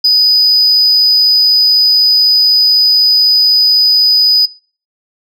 sine tone, 4978 Hz, D#8, in tune, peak -3 dBFS, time 0.04-4.46 s, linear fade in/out 10 ms, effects noise-tail reverb RT60 0.4 s tail -23 dB re dry + tanh soft clip ceiling -4 dBFS

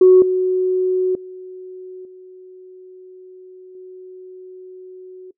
sine tone with level steps, 370 Hz, F#4, in tune, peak -4 / -14 / -31 / -37 / -34 dBFS, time 0.01-5.31 s, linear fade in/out 5 ms, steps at 0.22 / 1.15 / 2.05 / 3.75 s, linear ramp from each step 2 ms, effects noise-tail reverb RT60 0.1 s tail -20 dB re dry + tanh soft clip ceiling -1 dBFS

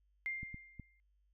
sine tone with exponential decay, 2106 Hz, C7, 11 cents sharp, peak -34 dBFS, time 0.26-1 s, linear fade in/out 0 ms, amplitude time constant 160 ms
clicks, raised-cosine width 5 ms, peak -34 dBFS, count 3, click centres 0.431 / 0.544 / 0.797 s
effects added 50 Hz sine -70 dBFS peak until 1.33 s

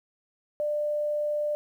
sine tone, 595 Hz, D5, 22 cents sharp, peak -25 dBFS, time 0.6-1.55 s, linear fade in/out 0 ms, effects 10-bit

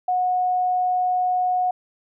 sine tone, 730 Hz, F#5, 24 cents flat, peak -18 dBFS, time 0.08-1.71 s, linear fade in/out 5 ms, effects none

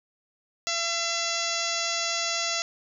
harmonic tone, 676 Hz, E5, 43 cents sharp, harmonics 1 / 2 / 3 / 4 / 5 / 6 / 7 / 8 / 9 / 10, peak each -35 / -35 / -35 / -35 / -35 / -35 / -35 / -35 / -35 / -35 dBFS, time 0.67-2.62 s, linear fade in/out 0 ms, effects none

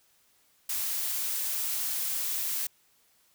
blue noise, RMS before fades -31 dBFS, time 0.69-2.67 s, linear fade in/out 5 ms, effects white hiss -66 dBFS RMS until 3.34 s

